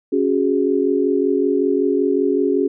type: chord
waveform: sine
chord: C# suspended fourth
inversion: none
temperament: equal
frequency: 277.2 / 370 / 415.3 Hz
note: C#4 / F#4 / G#4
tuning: 0 / 0 / 0 cents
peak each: -19 dBFS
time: 0.12-2.68 s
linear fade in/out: 10 ms
effects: none